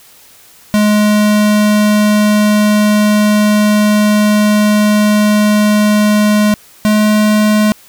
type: tone pair in turn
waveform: square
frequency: 210 / 212.2 Hz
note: G#3 / G#3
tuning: +19 / +38 cents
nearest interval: unison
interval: 19 cents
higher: second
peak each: -8 dBFS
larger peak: neither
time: 0.74-6.54 / 6.85-7.72 s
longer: first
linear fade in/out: 0 ms
effects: white hiss -42 dBFS RMS until 7.88 s